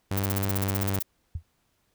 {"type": "tone", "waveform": "sawtooth", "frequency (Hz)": 97.6, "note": "G2", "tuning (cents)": -7, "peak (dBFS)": -22, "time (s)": [0.11, 0.99], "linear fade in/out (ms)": 0}
{"type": "noise bursts", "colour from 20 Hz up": "violet", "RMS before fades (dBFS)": -29, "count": 14, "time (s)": [0.17, 1.026], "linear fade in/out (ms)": 5, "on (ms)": 24, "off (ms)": 40}
{"type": "tone with exponential decay", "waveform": "sine", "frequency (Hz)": 82.41, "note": "E2", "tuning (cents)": 0, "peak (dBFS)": -26, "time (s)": [1.35, 1.43], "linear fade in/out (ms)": 5, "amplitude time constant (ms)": 17}
{"effects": ["pink hiss -71 dBFS RMS until 1.94 s"]}